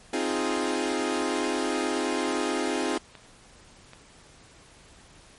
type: chord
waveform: sawtooth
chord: F minor seventh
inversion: second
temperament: equal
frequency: 261.6 / 311.1 / 349.2 / 415.3 Hz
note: C4 / Eb4 / F4 / Ab4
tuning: 0 / 0 / 0 / 0 cents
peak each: -27 dBFS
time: 0.13-2.98 s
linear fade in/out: 5 ms
type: click train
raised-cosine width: 0.3 ms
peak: -28 dBFS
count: 4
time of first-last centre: 1.59-3.934 s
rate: 1.28 Hz
effects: pink hiss -53 dBFS RMS until 5.38 s + MP3 48 kbps